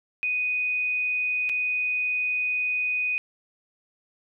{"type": "tone with dropouts", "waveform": "sine", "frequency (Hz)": 2489, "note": "D#7", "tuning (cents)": 0, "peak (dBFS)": -23, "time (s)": [0.23, 3.18], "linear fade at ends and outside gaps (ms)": 0, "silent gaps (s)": [1.492, 1.496], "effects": []}